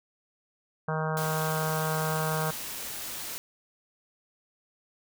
harmonic tone, 157.2 Hz, D#3, 18 cents sharp, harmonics 1 / 3 / 4 / 5 / 6 / 7 / 8 / 9 / 10, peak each -30 / -35 / -36 / -37 / -38 / -38 / -39 / -40 / -40 dBFS, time 0.88-2.51 s, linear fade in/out 5 ms
white noise, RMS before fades -37 dBFS, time 1.17-3.38 s, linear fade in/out 0 ms
effects none

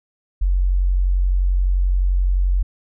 sine tone, 45.77 Hz, F#1, 18 cents flat, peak -14 dBFS, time 0.41-2.63 s, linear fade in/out 10 ms, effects none

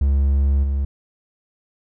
triangle tone with level steps, 69.3 Hz, C#2, in tune, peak -12 / -16 dBFS, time 0.01-0.85 s, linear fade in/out 5 ms, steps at 0.63 s, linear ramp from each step 10 ms, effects none

